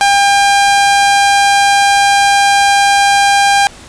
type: tone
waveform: sawtooth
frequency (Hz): 801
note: G5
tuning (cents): +37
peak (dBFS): -3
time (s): 0.01-3.67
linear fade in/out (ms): 0
effects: pink hiss -35 dBFS RMS until 3.88 s + resampled to 22050 Hz